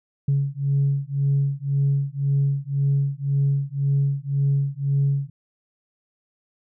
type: beating tone pair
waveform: sine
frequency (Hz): 138.59 / 140.49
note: C#3 / C#3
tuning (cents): 0 / +24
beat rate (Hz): 1.9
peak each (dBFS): -21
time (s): 0.28-5.3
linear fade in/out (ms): 5
effects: tanh soft clip ceiling -13 dBFS